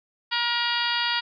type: harmonic tone with a mistuned harmonic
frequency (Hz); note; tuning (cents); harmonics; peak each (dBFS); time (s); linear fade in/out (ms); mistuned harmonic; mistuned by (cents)
475.1; A#4; +33; 2 / 3 / 4 / 5 / 6 / 7 / 8 / 9 / 10; -30 / -30 / -30 / -35 / -30 / -31 / -33 / -35 / -32; 0.31-1.21; 20; 9; +22
effects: none